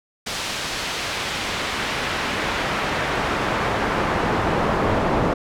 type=noise with band-pass filter sweep; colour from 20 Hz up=brown; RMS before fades=-23 dBFS; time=0.26-5.34 s; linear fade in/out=10 ms; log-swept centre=4900 to 730 Hz; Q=0.72; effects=none